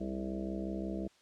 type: harmonic tone with a mistuned harmonic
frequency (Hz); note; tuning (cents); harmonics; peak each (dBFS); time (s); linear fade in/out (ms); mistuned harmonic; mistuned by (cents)
65.7; C2; +8; 1 / 3 / 4 / 5 / 6 / 7 / 8 / 9 / 10; -44 / -38 / -50 / -40 / -48 / -49 / -51 / -48 / -47; 0-1.08; 10; 6; +53
effects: white hiss -66 dBFS RMS until 1.21 s + low-pass 6000 Hz 12 dB/octave